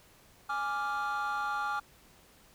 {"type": "chord", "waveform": "triangle", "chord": "D diminished", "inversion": "second", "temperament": "equal", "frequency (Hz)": [830.6, 1174.7, 1396.9], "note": ["Ab5", "D6", "F6"], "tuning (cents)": [0, 0, 0], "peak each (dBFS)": -32, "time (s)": [0.49, 1.8], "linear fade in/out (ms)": 10, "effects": ["tanh soft clip ceiling -25 dBFS", "pink hiss -60 dBFS RMS until 2.54 s"]}